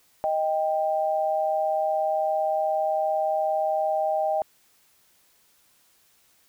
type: tone pair together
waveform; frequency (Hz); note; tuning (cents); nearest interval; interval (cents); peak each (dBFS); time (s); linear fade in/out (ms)
sine; 625.4 / 788; D#5 / G5; +9 / +9; major third; 400; -24 / -25; 0.24-4.42; 0
effects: white hiss -62 dBFS RMS until 6.48 s

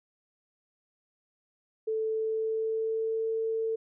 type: tone with pitch glide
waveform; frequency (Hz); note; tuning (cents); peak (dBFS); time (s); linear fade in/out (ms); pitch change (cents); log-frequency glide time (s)
sine; 440 to 447.2; A4 to A4; 0 to +28; -27; 1.87-3.76; 10; +28; 2.09-3.31
effects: none

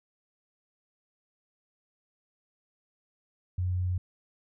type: tone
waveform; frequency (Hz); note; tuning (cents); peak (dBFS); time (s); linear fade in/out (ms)
sine; 90.7; F#2; -34; -26; 3.58-3.98; 5
effects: none

